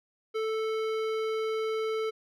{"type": "tone with hard clipping", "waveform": "sine", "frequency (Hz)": 440, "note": "A4", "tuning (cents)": 0, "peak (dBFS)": -30, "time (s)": [0.34, 2.11], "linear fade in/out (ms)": 20, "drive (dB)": 15, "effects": []}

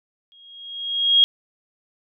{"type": "tone with exponential growth", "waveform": "sine", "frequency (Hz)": 3273, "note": "G#7", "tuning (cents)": -26, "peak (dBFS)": -9, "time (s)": [0.32, 1.24], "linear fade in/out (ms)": 0, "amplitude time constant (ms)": 200, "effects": []}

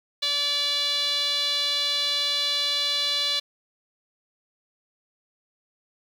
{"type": "tone with band-pass filter", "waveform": "sawtooth", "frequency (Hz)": 577, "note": "D5", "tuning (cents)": -31, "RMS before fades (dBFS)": -25, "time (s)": [0.22, 3.4], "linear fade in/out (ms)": 10, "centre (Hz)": 3800, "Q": 7.5, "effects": ["8-bit"]}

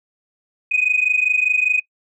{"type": "tone pair together", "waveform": "sine", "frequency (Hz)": [2485, 2510], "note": ["D#7", "D#7"], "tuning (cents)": [-3, 15], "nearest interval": "unison", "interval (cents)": 18, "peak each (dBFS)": -17, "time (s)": [0.71, 1.8], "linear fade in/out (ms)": 10, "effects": ["noise-tail reverb RT60 0.1 s tail -22 dB re dry", "tanh soft clip ceiling -8 dBFS"]}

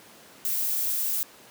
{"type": "noise", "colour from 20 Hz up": "violet", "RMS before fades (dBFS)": -27, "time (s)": [0.45, 1.23], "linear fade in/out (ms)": 0, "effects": ["pink hiss -50 dBFS RMS until 1.5 s", "high-pass 200 Hz 12 dB/octave"]}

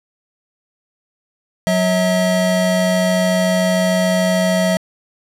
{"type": "tone pair together", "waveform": "square", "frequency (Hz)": [183.7, 644.5], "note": ["F#3", "E5"], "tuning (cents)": [-12, -39], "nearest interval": "octave + minor seventh", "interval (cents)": 2173, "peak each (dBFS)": -17, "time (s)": [1.67, 4.77], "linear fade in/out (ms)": 0, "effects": ["low-pass 12000 Hz 12 dB/octave"]}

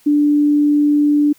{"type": "tone", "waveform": "sine", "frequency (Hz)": 293.7, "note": "D4", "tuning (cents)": 0, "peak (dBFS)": -10, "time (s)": [0.06, 1.33], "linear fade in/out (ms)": 10, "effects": ["white hiss -52 dBFS RMS until 1.38 s"]}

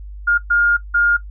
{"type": "tone bursts at uneven times", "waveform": "sine", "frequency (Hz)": 1416, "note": "F6", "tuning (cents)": 23, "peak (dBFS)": -11, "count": 3, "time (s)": [[0.27, 0.38], [0.5, 0.77], [0.94, 1.17]], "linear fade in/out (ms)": 10, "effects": ["noise-tail reverb RT60 0.1 s tail -17 dB re dry", "added 50 Hz sine -30 dBFS peak until 1.3 s"]}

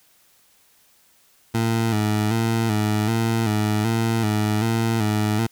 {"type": "tone with vibrato", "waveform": "20% pulse", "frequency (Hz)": 110, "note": "A2", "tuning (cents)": 0, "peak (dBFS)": -14, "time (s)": [1.54, 5.47], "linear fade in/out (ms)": 10, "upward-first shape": "square", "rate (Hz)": 1.3, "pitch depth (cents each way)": 60, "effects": ["white hiss -58 dBFS RMS until 5.51 s"]}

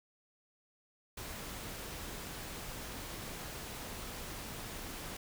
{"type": "noise", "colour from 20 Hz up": "pink", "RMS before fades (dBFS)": -44, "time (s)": [1.17, 5.17], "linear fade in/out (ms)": 5, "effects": []}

